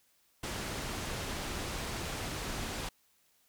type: low-pass noise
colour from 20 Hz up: pink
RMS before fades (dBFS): -38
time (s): 0.43-2.89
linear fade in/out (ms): 5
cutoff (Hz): 8900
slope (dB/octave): 12
effects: white hiss -70 dBFS RMS until 3.48 s